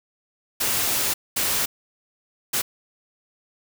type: noise bursts at uneven times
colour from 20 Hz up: white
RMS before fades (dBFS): -23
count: 3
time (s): 0.6-1.14 / 1.36-1.66 / 2.53-2.62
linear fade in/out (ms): 10
effects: none